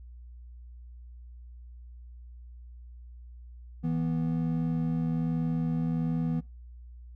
triangle tone pair together, 163.2 / 244.5 Hz, E3 / B3, -17 / -17 cents, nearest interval perfect fifth, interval 700 cents, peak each -26 / -29 dBFS, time 3.83-6.41 s, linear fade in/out 20 ms, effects noise-tail reverb RT60 0.3 s tail -24 dB re dry + added 60 Hz sine -44 dBFS peak until 7.15 s

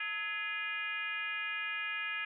sine tone with frequency modulation, 2065 Hz, C7, 23 cents flat, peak -34 dBFS, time 0-2.25 s, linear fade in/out 5 ms, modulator 388 Hz, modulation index 1.7, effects none

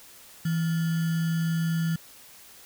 sine tone with sample-and-hold, 164.81 Hz, E3, in tune, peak -23 dBFS, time 0.45-1.96 s, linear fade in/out 5 ms, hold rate 1575 Hz, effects white hiss -50 dBFS RMS until 2.65 s

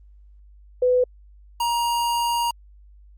sine / square tone pair in turn, 500 / 943.9 Hz, B4 / A#5, +21 / +21 cents, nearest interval major seventh, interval 1100 cents, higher second, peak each -15 / -21 dBFS, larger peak first, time 0.82-1.04 / 1.6-2.51 s, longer second, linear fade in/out 5 ms, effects added 50 Hz sine -46 dBFS peak until 3.17 s + Opus 32 kbps

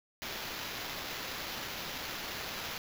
violet noise with sample-and-hold, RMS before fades -40 dBFS, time 0.22-2.78 s, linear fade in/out 0 ms, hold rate 8820 Hz, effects none

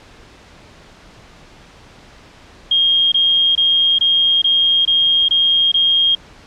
sine tone bursts, 3235 Hz, G#7, 46 cents flat, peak -10 dBFS, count 8, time 2.71-6.151 s, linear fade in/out 5 ms, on 410 ms, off 23 ms, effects pink hiss -43 dBFS RMS until 6.46 s + low-pass 5000 Hz 12 dB/octave

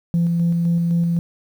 sine tone with tremolo, 170 Hz, F3, 46 cents flat, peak -13 dBFS, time 0.14-1.19 s, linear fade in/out 0 ms, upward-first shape square, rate 3.9 Hz, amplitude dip 25%, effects tanh soft clip ceiling -12 dBFS + 8-bit

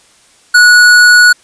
sine tone with hard clipping, 1464 Hz, F#6, 19 cents flat, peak -3 dBFS, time 0.54-1.33 s, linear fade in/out 10 ms, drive 18 dB, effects white hiss -46 dBFS RMS until 1.43 s + resampled to 22050 Hz

